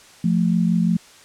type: tone pair together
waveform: sine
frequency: 174.11 / 220 Hz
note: F3 / A3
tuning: -5 / 0 cents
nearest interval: major third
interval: 405 cents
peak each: -17 / -20 dBFS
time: 0.24-0.97 s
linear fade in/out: 5 ms
effects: white hiss -47 dBFS RMS until 1.24 s + low-pass 8000 Hz 12 dB/octave